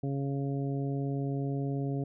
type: harmonic tone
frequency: 138.59 Hz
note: C#3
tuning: in tune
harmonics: 1 / 2 / 3 / 4 / 5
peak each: -31 / -35 / -39 / -46 / -45 dBFS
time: 0.03-2.04 s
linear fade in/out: 5 ms
effects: none